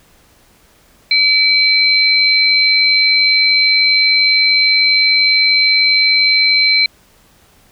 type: tone pair together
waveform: sine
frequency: 2298 / 4095 Hz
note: D7 / C8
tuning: -38 / -38 cents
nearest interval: minor seventh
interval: 1000 cents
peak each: -12 / -11 dBFS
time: 1.11-6.86 s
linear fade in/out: 2 ms
effects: pink hiss -50 dBFS RMS until 7.71 s